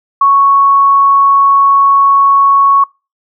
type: tone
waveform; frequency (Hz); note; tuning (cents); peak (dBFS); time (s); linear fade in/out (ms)
sine; 1108.7; C#6; 0; -4; 0.21-2.84; 5
effects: noise-tail reverb RT60 0.3 s tail -26 dB re dry